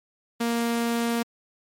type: tone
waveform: sawtooth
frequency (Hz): 233.8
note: A#3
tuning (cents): +5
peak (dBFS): -19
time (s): 0.4-1.23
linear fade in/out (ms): 10
effects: MP3 64 kbps